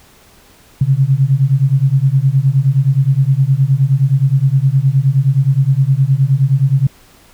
sine beating tone pair, 130.81 / 140.41 Hz, C3 / C#3, 0 / +23 cents, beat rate 9.6 Hz, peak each -12 dBFS, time 0.81-6.87 s, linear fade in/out 5 ms, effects pink hiss -46 dBFS RMS until 7.33 s

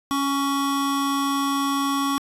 square tone pair together, 277.5 / 1119 Hz, C#4 / C#6, +2 / +16 cents, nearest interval 2 octaves, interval 2414 cents, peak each -24 / -25 dBFS, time 0.11-2.18 s, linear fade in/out 0 ms, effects resampled to 32000 Hz

